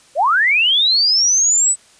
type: linear sweep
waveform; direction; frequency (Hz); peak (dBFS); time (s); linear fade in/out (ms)
sine; up; 508 to 8090; -11; 0.15-1.76; 50
effects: white hiss -49 dBFS RMS until 1.99 s + resampled to 22050 Hz